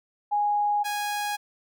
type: tone pair in turn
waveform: sine / sawtooth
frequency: 827 / 827 Hz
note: G#5 / G#5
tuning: -8 / -8 cents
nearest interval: unison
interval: 0 cents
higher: neither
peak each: -21 / -23 dBFS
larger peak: first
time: 0.31-0.84 / 0.84-1.37 s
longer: neither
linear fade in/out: 20 ms
effects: none